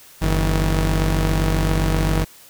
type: tone pair together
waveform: sawtooth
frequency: 47.54 / 159.9 Hz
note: F#1 / D#3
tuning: +48 / +48 cents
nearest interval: octave + major sixth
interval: 2100 cents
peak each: -14 / -17 dBFS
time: 0.21-2.25 s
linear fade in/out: 20 ms
effects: white hiss -46 dBFS RMS until 2.49 s